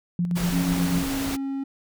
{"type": "tone with tremolo", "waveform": "sine", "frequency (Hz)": 174.61, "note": "F3", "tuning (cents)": 0, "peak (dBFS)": -20, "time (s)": [0.19, 1.03], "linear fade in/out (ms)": 2, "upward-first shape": "square", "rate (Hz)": 8.2, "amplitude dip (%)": 45}
{"type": "noise", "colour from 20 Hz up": "pink", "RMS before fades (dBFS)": -31, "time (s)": [0.35, 1.37], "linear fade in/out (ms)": 20}
{"type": "tone", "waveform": "triangle", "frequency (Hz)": 272.5, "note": "C#4", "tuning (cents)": -29, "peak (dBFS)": -24, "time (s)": [0.52, 1.64], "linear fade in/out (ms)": 10}
{"effects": []}